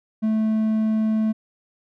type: tone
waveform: triangle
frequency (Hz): 218.4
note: A3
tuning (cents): -13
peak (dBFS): -16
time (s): 0.22-1.33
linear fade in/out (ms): 20
effects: none